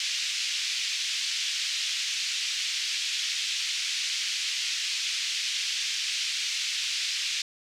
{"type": "band-pass noise", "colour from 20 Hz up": "pink", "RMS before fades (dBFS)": -30, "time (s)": [0, 7.42], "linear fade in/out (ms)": 2, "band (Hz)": [2500, 6200], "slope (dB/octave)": 24, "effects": []}